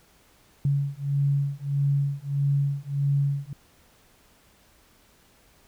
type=beating tone pair; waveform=sine; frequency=140 / 141.6 Hz; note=C#3 / C#3; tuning=+18 / +37 cents; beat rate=1.6 Hz; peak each=-25 dBFS; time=0.65-3.53 s; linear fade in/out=2 ms; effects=pink hiss -59 dBFS RMS until 5.67 s